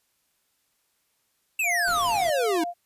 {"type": "exponential sweep", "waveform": "square", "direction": "down", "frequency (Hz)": [2716, 307.7], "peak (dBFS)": -23, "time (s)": [1.59, 2.64], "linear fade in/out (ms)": 5}
{"type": "tone", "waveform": "sine", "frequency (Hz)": 698.5, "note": "F5", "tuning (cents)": 0, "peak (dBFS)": -28, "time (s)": [1.63, 2.74], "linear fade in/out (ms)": 50}
{"type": "noise", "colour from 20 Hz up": "pink", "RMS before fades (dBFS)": -40, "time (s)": [1.87, 2.3], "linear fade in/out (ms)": 5}
{"effects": ["white hiss -71 dBFS RMS until 2.85 s", "resampled to 32000 Hz"]}